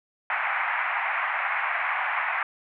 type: band-pass noise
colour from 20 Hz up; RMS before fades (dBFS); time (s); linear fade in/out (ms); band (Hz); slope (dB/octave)
white; -27; 0.3-2.43; 2; 720 to 2300; 48
effects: none